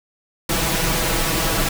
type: noise with comb filter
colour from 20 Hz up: pink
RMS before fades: -20 dBFS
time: 0.49-1.69 s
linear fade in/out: 5 ms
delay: 6.1 ms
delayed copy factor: +0.8
effects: none